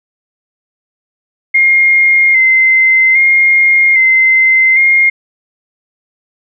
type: tone with vibrato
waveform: sine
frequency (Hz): 2100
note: C7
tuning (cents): +6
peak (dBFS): -5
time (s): 1.54-5.1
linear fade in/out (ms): 10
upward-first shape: square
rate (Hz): 0.62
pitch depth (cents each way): 25
effects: none